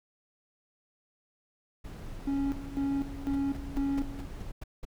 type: noise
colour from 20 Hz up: brown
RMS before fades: -40 dBFS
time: 1.84-4.52 s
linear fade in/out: 10 ms
type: tone with tremolo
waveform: triangle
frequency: 277.2 Hz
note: C#4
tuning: in tune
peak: -25 dBFS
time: 2.27-4.25 s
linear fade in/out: 5 ms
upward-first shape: square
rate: 2 Hz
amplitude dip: 80%
type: noise bursts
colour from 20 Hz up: brown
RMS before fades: -37 dBFS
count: 8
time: 3.33-4.852 s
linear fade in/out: 5 ms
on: 24 ms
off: 190 ms
effects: none